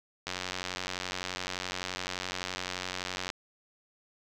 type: click train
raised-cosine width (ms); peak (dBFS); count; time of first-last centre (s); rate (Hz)
0.2; -16; 279; 0.27-3.302; 91.7
effects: none